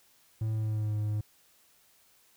triangle tone with pitch glide, 110 to 105.82 Hz, A2 to G#2, 0 to +33 cents, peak -26 dBFS, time 0.41-1.21 s, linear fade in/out 5 ms, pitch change -67 cents, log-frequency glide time 0.51-0.95 s, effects white hiss -64 dBFS RMS until 2.36 s

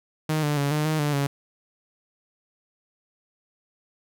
sawtooth tone with pitch steps, 155.4 / 147.7 / 141.8 / 151.3 / 156.1 / 147.2 / 140.7 Hz, D#3 / D3 / C#3 / D#3 / D#3 / D3 / C#3, -2 / +10 / +40 / -48 / +6 / +4 / +26 cents, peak -18 dBFS, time 0.29-1.27 s, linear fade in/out 5 ms, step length 140 ms, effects none

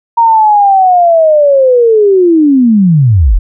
sine linear sweep, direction down, 937 to 33.39 Hz, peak -3 dBFS, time 0.17-3.39 s, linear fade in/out 10 ms, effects none

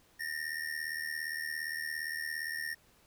square ring-modulated tone, 1833 Hz, A#6, 30 cents flat, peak -33 dBFS, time 0.19-2.75 s, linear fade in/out 20 ms, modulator 38.7 Hz, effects pink hiss -65 dBFS RMS until 3.06 s

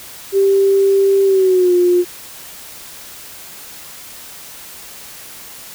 sine tone with pitch glide, 392 to 355.3 Hz, G4 to F4, 0 to +30 cents, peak -9 dBFS, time 0.32-2.05 s, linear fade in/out 50 ms, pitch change -170 cents, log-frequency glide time 1.24-1.74 s, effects white hiss -35 dBFS RMS until 5.74 s

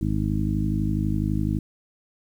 harmonic tone with a mistuned harmonic, 52 Hz, G#1, 3 cents sharp, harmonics 1 / 2 / 3 / 4 / 5 / 6, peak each -28 / -27 / -28 / -28 / -32 / -30 dBFS, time 0.01-1.59 s, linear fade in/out 5 ms, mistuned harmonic 1, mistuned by +23 cents, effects 9-bit

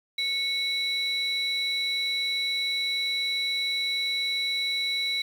sine tone pair together, 2205 / 3932 Hz, C#7 / B7, -10 / -8 cents, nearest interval minor seventh, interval 1002 cents, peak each -28 / -25 dBFS, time 0.18-5.22 s, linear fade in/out 5 ms, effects tanh soft clip ceiling -21 dBFS + 8-bit

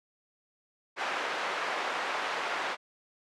white band-pass noise, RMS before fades -33 dBFS, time 0.96-2.77 s, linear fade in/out 50 ms, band 520 to 1700 Hz, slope 12 dB/octave, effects low-pass 8000 Hz 12 dB/octave

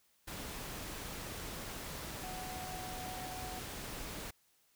sine tone in noise, 740 Hz, F#5, in tune, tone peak -45 dBFS, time 2.23-3.6 s, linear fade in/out 10 ms, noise pink, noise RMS -44 dBFS, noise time 0.27-4.31 s, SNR -4 dB, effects white hiss -72 dBFS RMS until 4.75 s

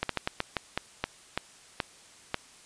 slowing click train, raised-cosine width 0.3 ms, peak -11 dBFS, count 11, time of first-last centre 0.03-2.344 s, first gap 63 ms, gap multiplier 1.27, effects white hiss -54 dBFS RMS until 2.65 s + resampled to 22050 Hz

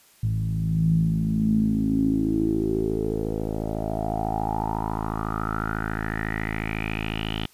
10% pulse tone with low-pass filter sweep, 54 Hz, A1, 32 cents flat, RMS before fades -25 dBFS, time 0.23-7.46 s, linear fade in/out 5 ms, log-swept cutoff 120 to 3200 Hz, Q 7.6, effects white hiss -56 dBFS RMS until 7.53 s + resampled to 32000 Hz

